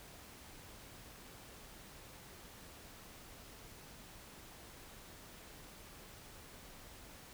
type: silence
effects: pink hiss -55 dBFS RMS until 7.33 s